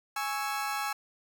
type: chord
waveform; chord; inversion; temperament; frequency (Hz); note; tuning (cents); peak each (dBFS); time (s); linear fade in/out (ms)
30% pulse; C# minor; second; equal; 830.6 / 1108.7 / 1318.5; G#5 / C#6 / E6; 0 / 0 / 0; -31 / -35 / -33; 0.16-0.93; 5
effects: none